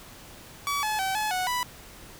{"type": "tone with pitch steps", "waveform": "sawtooth", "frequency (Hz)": [1140, 857, 767, 855, 737, 988], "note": ["C#6", "A5", "G5", "A5", "F#5", "B5"], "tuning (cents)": [48, -46, -38, -50, -7, 0], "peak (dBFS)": -22, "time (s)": [0.67, 1.63], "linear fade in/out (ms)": 0, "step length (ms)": 160, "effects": ["pink hiss -47 dBFS RMS until 2.19 s"]}